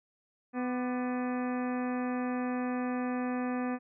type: harmonic tone with a mistuned harmonic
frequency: 250 Hz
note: B3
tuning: 21 cents sharp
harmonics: 1 / 2 / 3 / 4 / 5 / 6 / 7 / 8 / 9 / 10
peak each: -31 / -39 / -40 / -47 / -44 / -50 / -46 / -52 / -55 / -51 dBFS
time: 0.53-3.79 s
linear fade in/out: 50 ms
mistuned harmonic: 5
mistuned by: -71 cents
effects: none